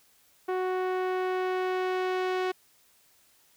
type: tone with low-pass filter sweep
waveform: sawtooth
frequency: 370 Hz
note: F#4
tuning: in tune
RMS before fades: -29 dBFS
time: 0.48-2.52 s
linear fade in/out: 10 ms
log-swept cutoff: 1500 to 3400 Hz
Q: 0.73
effects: white hiss -63 dBFS RMS until 3.56 s